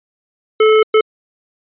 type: tone bursts at uneven times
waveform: square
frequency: 434.2 Hz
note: A4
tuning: 23 cents flat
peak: -8 dBFS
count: 2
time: 0.6-0.83 / 0.94-1.01 s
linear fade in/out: 5 ms
effects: resampled to 8000 Hz